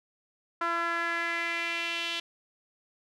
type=tone with band-pass filter sweep; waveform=sawtooth; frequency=338.1 Hz; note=E4; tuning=44 cents sharp; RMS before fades=-31 dBFS; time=0.61-2.2 s; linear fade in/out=5 ms; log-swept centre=1300 to 3200 Hz; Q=3.2; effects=none